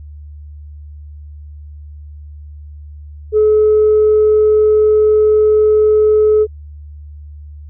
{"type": "tone", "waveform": "sine", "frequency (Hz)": 428, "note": "A4", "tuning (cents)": -48, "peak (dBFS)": -6, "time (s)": [3.32, 6.47], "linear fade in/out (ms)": 50, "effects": ["tanh soft clip ceiling -4 dBFS", "added 74 Hz sine -30 dBFS peak until 7.69 s"]}